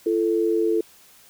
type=tone pair together; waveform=sine; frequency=339.3 / 440 Hz; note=F4 / A4; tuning=-50 / 0 cents; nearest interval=major third; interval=450 cents; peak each=-21 dBFS; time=0.06-0.81 s; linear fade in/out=5 ms; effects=white hiss -52 dBFS RMS until 1.29 s